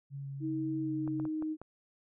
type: tone with vibrato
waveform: sine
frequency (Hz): 138.59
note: C#3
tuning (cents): 0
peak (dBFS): -38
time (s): 0.1-1.29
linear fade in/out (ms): 50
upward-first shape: square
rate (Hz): 3.5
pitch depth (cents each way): 8
type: tone with pitch glide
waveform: sine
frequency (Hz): 317.5 to 311.7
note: D#4 to D#4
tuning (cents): +35 to +3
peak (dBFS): -32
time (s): 0.4-1.57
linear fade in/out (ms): 50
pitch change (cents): -32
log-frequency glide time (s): 0.82-0.92
type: clicks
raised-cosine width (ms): 1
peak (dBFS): -31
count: 5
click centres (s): 1.077 / 1.199 / 1.253 / 1.424 / 1.616
effects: none